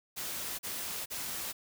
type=noise bursts; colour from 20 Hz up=white; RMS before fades=-38 dBFS; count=3; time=0.16-1.53 s; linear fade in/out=20 ms; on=430 ms; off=40 ms; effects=none